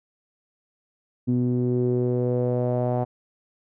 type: tone with low-pass filter sweep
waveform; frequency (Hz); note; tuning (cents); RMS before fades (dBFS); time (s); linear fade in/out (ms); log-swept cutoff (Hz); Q
sawtooth; 123.47; B2; 0; -23; 1.27-3.05; 20; 270 to 720; 4.1
effects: none